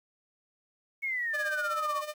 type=exponential sweep; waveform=sine; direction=down; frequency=2217 to 1092 Hz; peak=-29 dBFS; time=1.02-2.02 s; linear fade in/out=20 ms
type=tone with tremolo; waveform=sawtooth; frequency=603 Hz; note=D5; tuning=46 cents sharp; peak=-29 dBFS; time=1.33-2.14 s; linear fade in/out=20 ms; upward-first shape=sine; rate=16 Hz; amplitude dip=70%
effects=10-bit